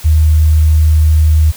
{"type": "tone", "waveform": "sine", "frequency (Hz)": 77.78, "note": "D#2", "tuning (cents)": 0, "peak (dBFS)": -5, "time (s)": [0.04, 1.52], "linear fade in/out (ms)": 20, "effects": ["white hiss -33 dBFS RMS until 1.56 s"]}